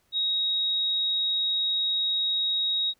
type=tone; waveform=sine; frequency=3785 Hz; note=A#7; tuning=26 cents sharp; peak=-23 dBFS; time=0.12-2.94 s; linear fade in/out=50 ms; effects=pink hiss -68 dBFS RMS until 2.99 s